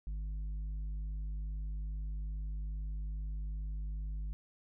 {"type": "tone with tanh clipping", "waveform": "triangle", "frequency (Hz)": 51.2, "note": "G#1", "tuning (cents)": -24, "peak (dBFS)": -37, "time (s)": [0.07, 4.33], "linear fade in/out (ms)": 0, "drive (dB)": 10, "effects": []}